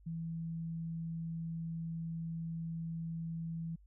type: tone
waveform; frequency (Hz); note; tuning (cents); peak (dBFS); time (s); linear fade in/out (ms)
sine; 164.81; E3; 0; -37; 0.06-3.76; 10
effects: added 50 Hz sine -58 dBFS peak until 3.86 s